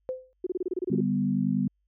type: tone with exponential decay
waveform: sine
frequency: 514 Hz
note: C5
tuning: 31 cents flat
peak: -25 dBFS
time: 0.09-0.33 s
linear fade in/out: 0 ms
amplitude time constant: 51 ms
type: tone bursts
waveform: sine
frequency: 364.2 Hz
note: F#4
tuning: 27 cents flat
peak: -25 dBFS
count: 11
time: 0.44-1.007 s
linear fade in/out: 5 ms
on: 27 ms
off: 27 ms
type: chord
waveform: sine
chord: G major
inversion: second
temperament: equal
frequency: 146.83 / 196 / 246.9 Hz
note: D3 / G3 / B3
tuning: 0 / 0 / 0 cents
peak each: -31 / -26 / -27 dBFS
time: 0.9-1.68 s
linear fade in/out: 5 ms
effects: added 50 Hz sine -70 dBFS peak until 1.87 s